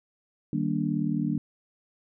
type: chord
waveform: sine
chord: Eb major seventh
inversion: none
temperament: just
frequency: 155.56 / 194.45 / 233.3 / 291.7 Hz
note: Eb3 / G3 / Bb3 / D4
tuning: 0 / -14 / +2 / -12 cents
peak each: -30 dBFS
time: 0.53-1.38 s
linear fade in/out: 2 ms
effects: none